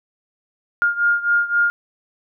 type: beating tone pair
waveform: sine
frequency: 1412 / 1415.8 Hz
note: F6 / F6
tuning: +19 / +23 cents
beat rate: 3.8 Hz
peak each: -17 / -20 dBFS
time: 0.82-1.7 s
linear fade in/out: 0 ms
effects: none